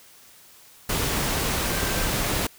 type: tone in noise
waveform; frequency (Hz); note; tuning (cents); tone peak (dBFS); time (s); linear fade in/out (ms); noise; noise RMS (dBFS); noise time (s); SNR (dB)
sine; 1568; G6; 0; -35; 1.71-2.07; 5; pink; -25; 0.89-2.47; -13
effects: white hiss -51 dBFS RMS until 2.58 s